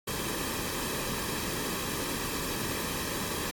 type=noise with comb filter; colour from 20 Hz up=pink; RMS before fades=-33 dBFS; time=0.07-3.51 s; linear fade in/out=10 ms; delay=1.4 ms; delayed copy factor=-0.6; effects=AAC 64 kbps